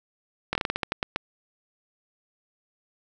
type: slowing click train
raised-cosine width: 0.3 ms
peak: -9 dBFS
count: 11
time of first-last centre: 0.53-1.16 s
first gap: 22 ms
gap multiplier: 1.22
effects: none